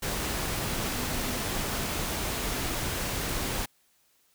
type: tone in noise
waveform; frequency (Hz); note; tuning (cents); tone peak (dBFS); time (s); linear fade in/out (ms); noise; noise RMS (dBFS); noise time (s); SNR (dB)
sine; 246.9; B3; 0; -39; 0.84-1.37; 10; pink; -31; 0.02-3.66; -11
effects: white hiss -67 dBFS RMS until 4.34 s